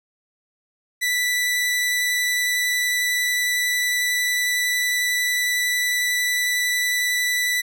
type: tone with vibrato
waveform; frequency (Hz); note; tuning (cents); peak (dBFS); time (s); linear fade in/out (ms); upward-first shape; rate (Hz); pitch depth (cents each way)
sawtooth; 1975.5; B6; 0; -16; 1.01-7.62; 20; triangle; 11; 9
effects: none